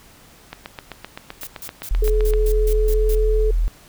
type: click train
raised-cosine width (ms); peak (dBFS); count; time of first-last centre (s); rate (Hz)
0.3; -15; 15; 0.53-2.336; 7.75
type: noise bursts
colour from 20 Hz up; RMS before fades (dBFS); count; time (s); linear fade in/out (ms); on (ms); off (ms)
blue; -33; 9; 1.41-3.15; 2; 60; 150
type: tone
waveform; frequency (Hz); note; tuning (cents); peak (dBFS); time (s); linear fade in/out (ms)
sine; 41; E1; -9; -15; 1.91-3.68; 0
type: tone with pitch glide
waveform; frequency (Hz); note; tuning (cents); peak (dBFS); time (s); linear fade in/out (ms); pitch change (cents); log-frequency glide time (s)
sine; 427.3 to 431.8; G#4 to A4; +49 to -33; -19; 2.02-3.51; 5; +18; 2.59-3.26
effects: pink hiss -48 dBFS RMS until 3.88 s